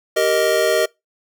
square chord, Eb major, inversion first, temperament just, 388.9 / 466.7 / 622.3 Hz, G4 / Bb4 / Eb5, -14 / +2 / 0 cents, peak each -22 / -20 / -18 dBFS, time 0.16-0.86 s, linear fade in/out 10 ms, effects noise-tail reverb RT60 0.2 s tail -24 dB re dry

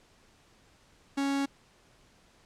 45% pulse tone, 277.2 Hz, C#4, in tune, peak -27 dBFS, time 1.17-1.46 s, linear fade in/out 10 ms, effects pink hiss -62 dBFS RMS until 2.45 s + low-pass 8000 Hz 12 dB/octave

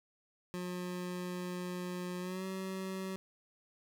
25% pulse tone with pitch glide, 179.6 to 189.62 Hz, F3 to F#3, +49 to +43 cents, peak -34 dBFS, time 0.54-3.16 s, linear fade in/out 0 ms, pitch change +94 cents, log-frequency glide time 2.2-2.45 s, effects none

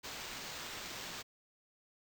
white noise with sample-and-hold, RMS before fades -45 dBFS, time 0.03-1.23 s, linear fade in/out 20 ms, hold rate 11025 Hz, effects none

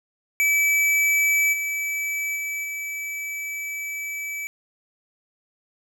square tone with level steps, 2302 Hz, D7, 35 cents flat, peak -18 / -25 / -27 / -29 dBFS, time 0.4-4.47 s, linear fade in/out 0 ms, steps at 1.52 / 2.35 / 2.63 s, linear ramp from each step 20 ms, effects 9-bit

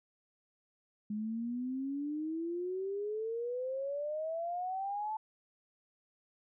sine exponential sweep, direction up, 207.7 to 880 Hz, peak -34 dBFS, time 1.1-5.17 s, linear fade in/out 5 ms, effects none

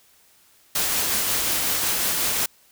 white noise with tremolo, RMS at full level -22 dBFS, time 0.75-2.46 s, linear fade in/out 5 ms, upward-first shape triangle, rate 5.5 Hz, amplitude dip 25%, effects white hiss -57 dBFS RMS until 2.71 s

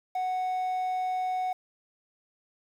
triangle tone with quantisation, 740 Hz, F#5, in tune, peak -25 dBFS, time 0.15-1.53 s, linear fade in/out 5 ms, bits 9, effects none

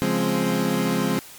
30% pulse chord, Db major seventh, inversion none, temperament equal, 138.59 / 174.61 / 207.7 / 261.6 Hz, Db3 / F3 / Ab3 / C4, 0 / 0 / 0 / 0 cents, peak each -28 / -23 / -22 / -22 dBFS, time 0.02-1.19 s, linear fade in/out 0 ms, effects white hiss -43 dBFS RMS until 1.38 s + MP3 96 kbps

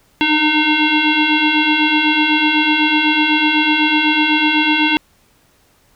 sine tone with frequency modulation, 1524 Hz, G6, 49 cents flat, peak -11 dBFS, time 0.21-4.97 s, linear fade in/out 0 ms, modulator 608 Hz, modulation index 3, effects pink hiss -55 dBFS RMS until 5.95 s

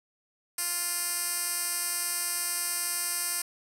10% pulse tone with band-pass filter, 349.2 Hz, F4, in tune, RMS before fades -31 dBFS, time 0.58-3.42 s, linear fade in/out 5 ms, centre 10000 Hz, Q 2.1, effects none

